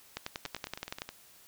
two click trains, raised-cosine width 0.2 ms, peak -18 / -23 dBFS, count 10 / 7, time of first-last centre 0.17-1.019 / 0.46-1.09 s, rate 10.6 / 9.52 Hz, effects white hiss -58 dBFS RMS until 1.47 s

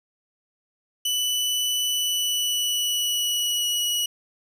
sawtooth tone with pitch glide, 2979 to 2919 Hz, F#7 to F#7, +11 to -24 cents, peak -19 dBFS, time 1.05-4.06 s, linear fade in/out 5 ms, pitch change -35 cents, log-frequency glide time 1.84-3.88 s, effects none

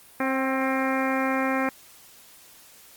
harmonic tone with a mistuned harmonic, 265.4 Hz, C4, 25 cents sharp, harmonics 1 / 2 / 3 / 4 / 5 / 6 / 7 / 8 / 9, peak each -26 / -29 / -31 / -32 / -33 / -34 / -34 / -35 / -36 dBFS, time 0.2-1.69 s, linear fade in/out 2 ms, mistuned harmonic 3, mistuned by -21 cents, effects white hiss -51 dBFS RMS until 2.96 s + Opus 32 kbps

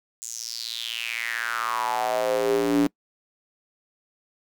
square tone with high-pass filter sweep, 57.9 Hz, A#1, 11 cents flat, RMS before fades -26 dBFS, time 0.22-2.87 s, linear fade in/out 0 ms, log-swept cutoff 7300 to 260 Hz, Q 5.8, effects noise-tail reverb RT60 0.1 s tail -24 dB re dry

